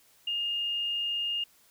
sine tone, 2831 Hz, F7, 23 cents sharp, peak -28 dBFS, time 0.27-1.44 s, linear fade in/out 5 ms, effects white hiss -62 dBFS RMS until 1.7 s

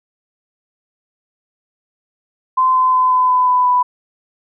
sine tone with pitch steps, 1031 / 1024.5 / 1018 / 1011.5 / 1005.1 / 998.8 / 992.4 Hz, C6 / C6 / C6 / B5 / B5 / B5 / B5, -26 / -37 / -48 / +41 / +30 / +19 / +8 cents, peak -10 dBFS, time 2.57-3.83 s, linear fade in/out 10 ms, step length 180 ms, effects none

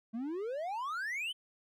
triangle exponential sweep, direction up, 216 to 3148 Hz, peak -33 dBFS, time 0.13-1.33 s, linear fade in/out 20 ms, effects none

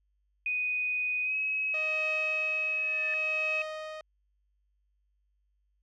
sine tone with pitch glide, 2489 to 2557 Hz, D#7 to D#7, 0 to +47 cents, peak -27 dBFS, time 0.46-3.62 s, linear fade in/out 2 ms, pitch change +47 cents, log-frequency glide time 1.23-1.35 s
sawtooth tone with tremolo, 622.3 Hz, D#5, in tune, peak -30 dBFS, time 1.74-4.01 s, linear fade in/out 2 ms, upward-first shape triangle, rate 0.69 Hz, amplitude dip 75%
sine tone with exponential growth, 1779 Hz, A6, 19 cents sharp, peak -34 dBFS, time 2.54-3.14 s, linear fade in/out 2 ms, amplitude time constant 130 ms
effects added 50 Hz sine -70 dBFS peak until 5.82 s + low-pass 4000 Hz 12 dB/octave

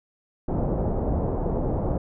pink low-pass noise, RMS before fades -25 dBFS, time 0.48-1.98 s, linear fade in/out 5 ms, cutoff 750 Hz, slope 24 dB/octave, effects none

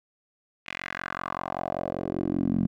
10% pulse tone with band-pass filter sweep, 45.19 Hz, F#1, 40 cents flat, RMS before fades -30 dBFS, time 0.66-2.67 s, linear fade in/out 10 ms, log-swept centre 2500 to 200 Hz, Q 3, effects none

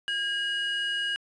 triangle tone pair together, 1628.1 / 2895 Hz, G#6 / F#7, -35 / -38 cents, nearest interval minor seventh, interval 997 cents, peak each -27 dBFS, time 0.08-1.16 s, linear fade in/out 0 ms, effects tanh soft clip ceiling -20 dBFS + resampled to 22050 Hz

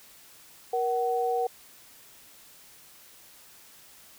sine tone pair together, 473.1 / 751 Hz, A#4 / F#5, +26 / +26 cents, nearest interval minor sixth, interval 800 cents, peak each -27 dBFS, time 0.73-1.47 s, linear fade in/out 5 ms, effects white hiss -53 dBFS RMS until 4.18 s

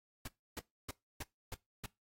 pink noise bursts, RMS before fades -42 dBFS, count 6, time 0.25-1.862 s, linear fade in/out 5 ms, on 27 ms, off 290 ms, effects noise-tail reverb RT60 0.2 s tail -21 dB re dry + AAC 48 kbps

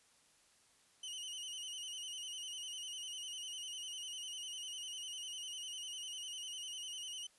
sawtooth tone with vibrato, 2960 Hz, F#7, in tune, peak -40 dBFS, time 1.03-7.27 s, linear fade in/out 5 ms, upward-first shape square, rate 10 Hz, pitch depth 52 cents each way, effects white hiss -69 dBFS RMS until 7.38 s + resampled to 24000 Hz

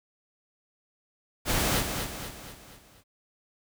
pink noise with echo, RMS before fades -26 dBFS, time 1.45-1.84 s, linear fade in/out 50 ms, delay 240 ms, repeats 5, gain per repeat -6 dB, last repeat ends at 3.04 s, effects none

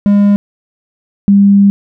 triangle / sine tone pair in turn, 203 / 199.86 Hz, G#3 / G3, -39 / +34 cents, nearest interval unison, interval 27 cents, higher first, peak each -3 dBFS, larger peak neither, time 0.06-0.36 / 1.28-1.7 s, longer second, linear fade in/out 0 ms, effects none

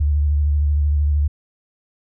sine tone with vibrato, 73.42 Hz, D2, in tune, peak -14 dBFS, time 0-1.28 s, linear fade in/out 10 ms, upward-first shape triangle, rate 13 Hz, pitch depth 54 cents each way, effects none

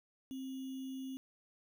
sine tone with sample-and-hold, 264.2 Hz, C4, 17 cents sharp, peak -40 dBFS, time 0.31-1.17 s, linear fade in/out 0 ms, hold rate 3150 Hz, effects none

